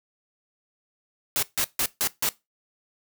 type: noise bursts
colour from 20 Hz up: white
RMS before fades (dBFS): -24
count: 5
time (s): 1.36-2.29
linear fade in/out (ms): 0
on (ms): 66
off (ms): 150
effects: noise-tail reverb RT60 0.2 s tail -19 dB re dry